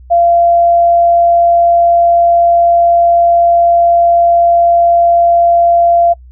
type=tone; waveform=sine; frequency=687 Hz; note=F5; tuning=29 cents flat; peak=-5 dBFS; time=0.1-6.14 s; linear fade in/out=20 ms; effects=noise-tail reverb RT60 0.1 s tail -26 dB re dry + added 62 Hz sine -33 dBFS peak until 6.31 s